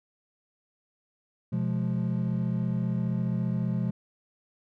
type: chord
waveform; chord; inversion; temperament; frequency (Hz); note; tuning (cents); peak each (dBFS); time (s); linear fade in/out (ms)
triangle; F diminished; second; just; 125.72 / 174.61 / 209.5; Cb3 / F3 / Ab3; +31 / 0 / +15; -27 / -27 / -29; 1.52-3.91; 10
effects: tanh soft clip ceiling -16 dBFS